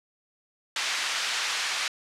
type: band-pass noise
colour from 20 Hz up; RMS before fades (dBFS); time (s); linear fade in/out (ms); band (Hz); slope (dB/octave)
pink; -29; 0.76-1.88; 2; 1600 to 6000; 12
effects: low-pass 10000 Hz 12 dB/octave